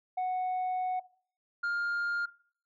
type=tone pair in turn; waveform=sine; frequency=738 / 1406.5 Hz; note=F#5 / F6; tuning=-5 / +12 cents; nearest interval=major seventh; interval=1117 cents; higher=second; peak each=-26 dBFS; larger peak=neither; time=0.17-1 / 1.63-2.26 s; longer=first; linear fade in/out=10 ms; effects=noise-tail reverb RT60 0.5 s tail -21 dB re dry + tanh soft clip ceiling -28 dBFS